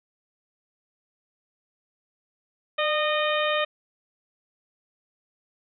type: harmonic tone with a mistuned harmonic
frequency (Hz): 614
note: D#5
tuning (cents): -23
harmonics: 1 / 2 / 3 / 4 / 5 / 6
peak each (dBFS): -25 / -28 / -30 / -31 / -32 / -33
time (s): 2.78-3.65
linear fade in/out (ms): 10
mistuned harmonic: 1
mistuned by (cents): -37
effects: none